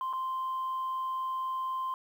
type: tone with dropouts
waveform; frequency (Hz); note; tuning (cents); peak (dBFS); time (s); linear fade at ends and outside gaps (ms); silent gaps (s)
sine; 1044; C6; -4; -29; 0.01-1.94; 1; 0.129-0.134
effects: tanh soft clip ceiling -28 dBFS + 10-bit